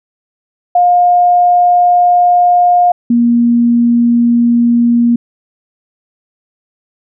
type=tone pair in turn; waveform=sine; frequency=710 / 236.9 Hz; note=F5 / A#3; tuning=+28 / +28 cents; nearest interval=octave + perfect fifth; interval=1900 cents; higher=first; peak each=-5 / -6 dBFS; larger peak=first; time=0.75-2.92 / 3.1-5.16 s; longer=first; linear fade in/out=5 ms; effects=none